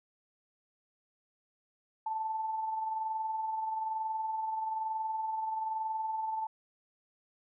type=tone with amplitude modulation; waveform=sine; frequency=880 Hz; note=A5; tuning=in tune; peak=-30 dBFS; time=2.06-6.47 s; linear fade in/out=5 ms; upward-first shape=sine; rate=21.1 Hz; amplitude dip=40%; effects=none